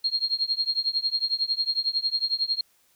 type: tone with tremolo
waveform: sine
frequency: 4238 Hz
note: C8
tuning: 21 cents sharp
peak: -19 dBFS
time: 0.04-2.61 s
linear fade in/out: 5 ms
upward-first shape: triangle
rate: 11 Hz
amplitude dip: 100%
effects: white hiss -64 dBFS RMS until 2.95 s